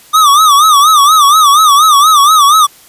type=tone with vibrato; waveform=square; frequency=1200 Hz; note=D6; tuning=37 cents sharp; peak=-4 dBFS; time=0.13-2.67 s; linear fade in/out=20 ms; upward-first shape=sine; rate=4.2 Hz; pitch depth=130 cents each way; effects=white hiss -40 dBFS RMS until 2.88 s + resampled to 32000 Hz